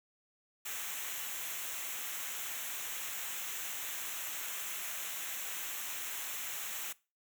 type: noise with comb filter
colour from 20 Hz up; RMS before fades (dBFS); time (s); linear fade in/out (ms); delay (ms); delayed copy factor
white; -40; 0.65-6.93; 10; 0.21; -0.7
effects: noise-tail reverb RT60 0.3 s tail -21 dB re dry